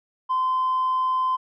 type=tone with tanh clipping; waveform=triangle; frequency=1031 Hz; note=C6; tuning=26 cents flat; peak=-20 dBFS; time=0.29-1.37 s; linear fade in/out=20 ms; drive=5 dB; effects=none